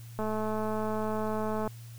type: click train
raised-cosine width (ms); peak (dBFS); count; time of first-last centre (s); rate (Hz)
1; -20; 322; 0.19-1.676; 216
effects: added 116 Hz sine -43 dBFS peak until 1.98 s + white hiss -56 dBFS RMS until 1.98 s